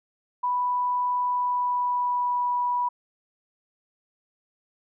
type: tone with pitch glide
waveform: sine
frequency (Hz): 987.8 to 978.7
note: B5 to B5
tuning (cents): 0 to -16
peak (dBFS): -22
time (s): 0.43-2.89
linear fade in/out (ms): 10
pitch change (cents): -16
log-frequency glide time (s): 1.27-2.52
effects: none